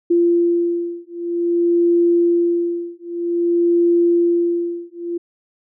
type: beating tone pair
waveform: sine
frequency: 343.7 / 344.22 Hz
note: F4 / F4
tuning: -28 / -25 cents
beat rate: 0.52 Hz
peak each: -17 dBFS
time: 0.1-5.18 s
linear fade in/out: 10 ms
effects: none